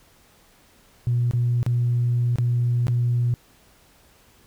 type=tone with dropouts; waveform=sine; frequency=120.7 Hz; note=B2; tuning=39 cents flat; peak=-17 dBFS; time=1.07-3.34 s; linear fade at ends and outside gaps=0 ms; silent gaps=1.311-1.335 / 1.63-1.664 / 2.358-2.385 / 2.869-2.882 s; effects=tanh soft clip ceiling -14 dBFS + pink hiss -56 dBFS RMS until 4.46 s